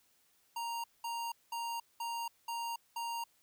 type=tone bursts; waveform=square; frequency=932.3 Hz; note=A#5; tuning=in tune; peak=-37 dBFS; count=6; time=0.56-3.24 s; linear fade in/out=5 ms; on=280 ms; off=200 ms; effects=white hiss -71 dBFS RMS until 3.42 s